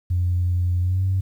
sine tone with pitch glide, 88.9 to 94.73 Hz, F2 to F#2, +31 to +41 cents, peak -17 dBFS, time 0.1-1.21 s, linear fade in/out 10 ms, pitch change +110 cents, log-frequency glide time 0.8-1.03 s, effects tanh soft clip ceiling -13 dBFS + 9-bit

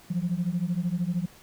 sine beating tone pair, 169.2 / 182.2 Hz, E3 / F#3, +45 / -26 cents, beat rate 13 Hz, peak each -27 dBFS, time 0.1-1.26 s, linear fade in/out 10 ms, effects tanh soft clip ceiling -19 dBFS + pink hiss -53 dBFS RMS until 1.42 s

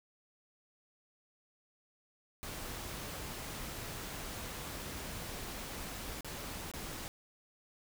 pink noise with dropouts, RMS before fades -43 dBFS, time 2.43-7.08 s, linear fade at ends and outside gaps 0 ms, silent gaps 6.208-6.246 / 6.715-6.737 s, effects none

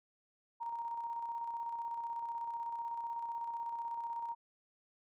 sine tone with tremolo, 932.3 Hz, A#5, in tune, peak -36 dBFS, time 0.6-4.35 s, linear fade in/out 20 ms, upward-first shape square, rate 16 Hz, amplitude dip 35%, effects none

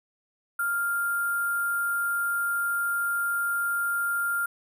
sine tone with sample-and-hold, 1396.9 Hz, F6, in tune, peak -24 dBFS, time 0.59-4.46 s, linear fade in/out 5 ms, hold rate 11025 Hz, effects none

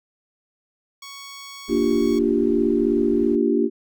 10% pulse tone, 1113 Hz, C#6, 7 cents sharp, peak -28 dBFS, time 1.02-2.19 s, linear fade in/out 5 ms
brown noise, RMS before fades -41 dBFS, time 1.68-3.36 s, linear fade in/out 10 ms
sine chord, G minor seventh, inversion first, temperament equal, 233.1 / 293.7 / 349.2 / 392 Hz, Bb3 / D4 / F4 / G4, 0 / 0 / 0 / 0 cents, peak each -22 dBFS, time 1.68-3.7 s, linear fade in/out 50 ms
effects none

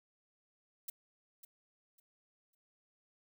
violet noise with echo, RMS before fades -41 dBFS, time 0.88-0.9 s, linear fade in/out 5 ms, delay 550 ms, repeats 3, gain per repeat -12 dB, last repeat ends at 2.55 s, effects none

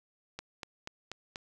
click train, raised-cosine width 0.2 ms, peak -22 dBFS, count 5, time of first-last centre 0.39-1.359 s, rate 4.13 Hz, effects none

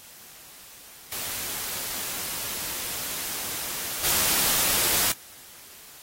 white noise with level steps, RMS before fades -32 / -23 dBFS, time 1.12-5.12 s, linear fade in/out 2 ms, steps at 4.03 s, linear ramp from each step 20 ms, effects white hiss -47 dBFS RMS until 6.02 s + AAC 48 kbps

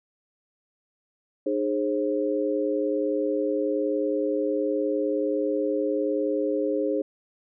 sine tone cluster, 304.1 / 414.9 / 534 Hz, D#4 / G#4 / C5, -40 / -2 / +35 cents, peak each -27 dBFS, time 1.46-7.02 s, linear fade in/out 5 ms, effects none

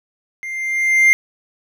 triangle tone with level ramp, 2099 Hz, C7, 5 cents sharp, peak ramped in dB -24 to -5 dBFS, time 0.43-1.13 s, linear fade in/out 0 ms, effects none

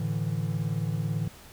triangle chord, A suspended fourth, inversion none, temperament equal, 110 / 146.83 / 164.81 Hz, A2 / D3 / E3, 0 / 0 / 0 cents, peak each -29 dBFS, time 0-1.28 s, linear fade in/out 5 ms, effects pink hiss -50 dBFS RMS until 1.52 s

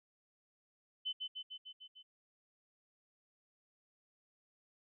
sine tone with echo, 3035 Hz, F#7, 43 cents sharp, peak -35 dBFS, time 1.05-1.13 s, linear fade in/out 20 ms, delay 150 ms, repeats 6, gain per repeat -3 dB, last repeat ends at 2.03 s, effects none

